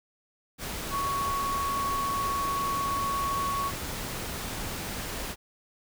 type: tone in noise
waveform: sine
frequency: 1113 Hz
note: C#6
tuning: 7 cents sharp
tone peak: -27 dBFS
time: 0.9-3.72 s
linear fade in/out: 50 ms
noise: pink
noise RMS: -35 dBFS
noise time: 0.58-5.36 s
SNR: +5 dB
effects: none